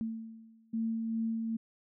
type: tone with exponential decay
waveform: sine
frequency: 224.4 Hz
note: A3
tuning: 34 cents sharp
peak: -30 dBFS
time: 0.01-0.84 s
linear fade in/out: 0 ms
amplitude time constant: 180 ms
type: tone with tremolo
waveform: sine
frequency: 225.6 Hz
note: A3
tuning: 44 cents sharp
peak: -29 dBFS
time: 0.73-1.57 s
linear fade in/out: 10 ms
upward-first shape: sine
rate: 2.5 Hz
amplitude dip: 30%
effects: none